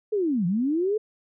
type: linear two-way sweep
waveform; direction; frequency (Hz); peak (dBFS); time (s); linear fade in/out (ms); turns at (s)
sine; down then up; 442 to 164.81 to 442; -21; 0.12-0.98; 10; 0.46
effects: none